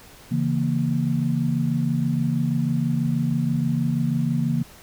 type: chord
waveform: sine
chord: A# diminished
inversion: first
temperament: equal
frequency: 138.59 / 164.81 / 233.1 Hz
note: C#3 / E3 / A#3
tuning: 0 / 0 / 0 cents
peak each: -24 dBFS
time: 0.31-4.63 s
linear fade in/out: 10 ms
effects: pink hiss -47 dBFS RMS until 4.82 s